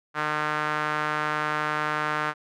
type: tone with band-pass filter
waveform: sawtooth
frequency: 151.8 Hz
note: D#3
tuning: 42 cents flat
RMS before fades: -27 dBFS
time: 0.14-2.34 s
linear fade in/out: 50 ms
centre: 1400 Hz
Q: 2.2
effects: none